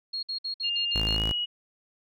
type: tone bursts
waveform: sine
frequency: 4287 Hz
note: C8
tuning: 41 cents sharp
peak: -29 dBFS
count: 7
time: 0.13-1.166 s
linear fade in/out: 10 ms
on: 100 ms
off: 56 ms
type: tone with pitch glide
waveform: sine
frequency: 2810 to 2906 Hz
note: F7 to F#7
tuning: +10 to -32 cents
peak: -26 dBFS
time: 0.63-1.46 s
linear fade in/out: 20 ms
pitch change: +58 cents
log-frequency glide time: 1.07-1.25 s
type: tone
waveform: sawtooth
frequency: 54 Hz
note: A1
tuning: 32 cents flat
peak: -24 dBFS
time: 0.95-1.32 s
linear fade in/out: 5 ms
effects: none